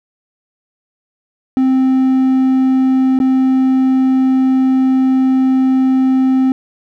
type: tone with dropouts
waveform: triangle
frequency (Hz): 261.6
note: C4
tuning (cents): 0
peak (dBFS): -7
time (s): 1.57-6.52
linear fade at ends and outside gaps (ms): 1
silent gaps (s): 3.19-3.201
effects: none